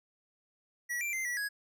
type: tone with pitch steps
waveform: square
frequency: 1932 / 2357 / 2081 / 1943 / 1664 Hz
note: B6 / D7 / C7 / B6 / G#6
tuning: -39 / +6 / -10 / -29 / +3 cents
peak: -33 dBFS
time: 0.89-1.49 s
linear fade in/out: 20 ms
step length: 120 ms
effects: none